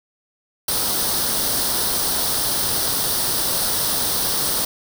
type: noise with comb filter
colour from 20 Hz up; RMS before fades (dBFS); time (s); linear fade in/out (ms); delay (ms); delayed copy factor
white; -21; 0.68-4.65; 5; 0.21; +0.65
effects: none